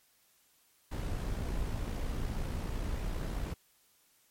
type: noise with amplitude modulation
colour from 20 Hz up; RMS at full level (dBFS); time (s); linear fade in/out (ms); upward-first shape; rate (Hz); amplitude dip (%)
brown; -33; 0.91-3.54; 10; sine; 59.1; 40
effects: white hiss -68 dBFS RMS until 4.3 s + MP3 64 kbps